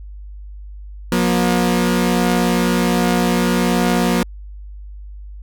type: tone pair together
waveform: sawtooth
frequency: 179.34 / 238.7 Hz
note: F3 / A#3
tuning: +46 / +41 cents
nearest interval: perfect fourth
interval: 495 cents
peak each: -13 dBFS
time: 1.12-4.23 s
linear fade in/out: 2 ms
effects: added 50 Hz sine -31 dBFS peak until 5.42 s